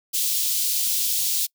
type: high-pass noise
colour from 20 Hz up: white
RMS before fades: -23 dBFS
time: 0.13-1.47 s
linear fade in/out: 20 ms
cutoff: 3300 Hz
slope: 24 dB/octave
effects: noise-tail reverb RT60 0.1 s tail -26 dB re dry